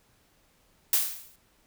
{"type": "noise with exponential decay", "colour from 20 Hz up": "blue", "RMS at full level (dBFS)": -20, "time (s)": [0.93, 1.36], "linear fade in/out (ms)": 2, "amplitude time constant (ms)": 92, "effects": ["pink hiss -65 dBFS RMS until 1.66 s"]}